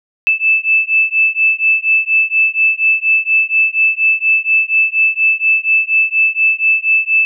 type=beating tone pair; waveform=sine; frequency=2629 / 2633.2 Hz; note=E7 / E7; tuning=-5 / -3 cents; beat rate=4.2 Hz; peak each=-13 dBFS; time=0.27-7.25 s; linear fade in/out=0 ms; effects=none